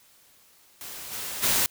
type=noise with level steps; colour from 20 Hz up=white; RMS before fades=-39 / -34 / -23 dBFS; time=0.81-1.66 s; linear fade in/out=0 ms; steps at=1.11 / 1.42 s; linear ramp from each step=20 ms; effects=white hiss -58 dBFS RMS until 1.7 s